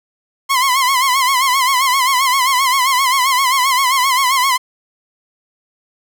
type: tone with vibrato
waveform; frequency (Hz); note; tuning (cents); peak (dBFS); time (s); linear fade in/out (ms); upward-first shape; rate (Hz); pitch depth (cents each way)
sawtooth; 1046.5; C6; 0; -8; 0.49-4.58; 20; sine; 7.6; 100
effects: none